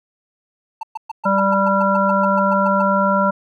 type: tone bursts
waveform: triangle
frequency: 890 Hz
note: A5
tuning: 20 cents sharp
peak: -21 dBFS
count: 15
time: 0.81-2.82 s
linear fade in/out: 5 ms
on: 22 ms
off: 120 ms
type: harmonic tone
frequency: 196 Hz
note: G3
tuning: in tune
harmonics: 1 / 3 / 5 / 7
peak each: -19 / -19 / -19 / -19 dBFS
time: 1.25-3.31 s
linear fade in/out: 10 ms
effects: none